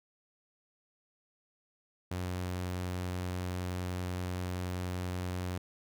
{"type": "tone", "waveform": "sawtooth", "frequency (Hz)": 90.5, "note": "F#2", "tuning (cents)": -38, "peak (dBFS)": -30, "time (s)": [2.11, 5.58], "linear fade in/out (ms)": 5, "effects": []}